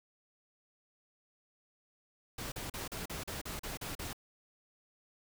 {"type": "noise bursts", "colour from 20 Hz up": "pink", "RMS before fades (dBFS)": -41, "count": 10, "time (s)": [2.38, 4.131], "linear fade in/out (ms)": 5, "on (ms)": 140, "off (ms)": 39, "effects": []}